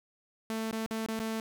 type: tone with dropouts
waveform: sawtooth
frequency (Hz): 222.2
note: A3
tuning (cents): +17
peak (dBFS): -28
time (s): 0.5-1.4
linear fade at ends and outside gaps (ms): 0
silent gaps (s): 0.711-0.728 / 0.862-0.909 / 1.062-1.086 / 1.191-1.2
effects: none